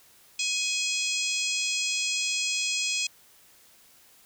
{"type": "harmonic tone with a mistuned harmonic", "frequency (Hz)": 841, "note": "G#5", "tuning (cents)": 22, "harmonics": [3, 4, 5, 6, 7, 8, 9, 10], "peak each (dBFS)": [-30, -33, -35, -34, -36, -36, -35, -42], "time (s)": [0.39, 3.07], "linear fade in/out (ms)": 5, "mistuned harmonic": 4, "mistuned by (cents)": -29, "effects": ["white hiss -57 dBFS RMS until 4.25 s"]}